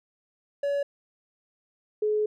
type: tone pair in turn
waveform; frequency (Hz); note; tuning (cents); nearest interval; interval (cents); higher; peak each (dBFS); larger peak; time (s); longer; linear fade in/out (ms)
triangle / sine; 567 / 424.8; C#5 / G#4; +39 / +39; perfect fourth; 500; first; -22; neither; 0.63-0.83 / 2.02-2.26; second; 5
effects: none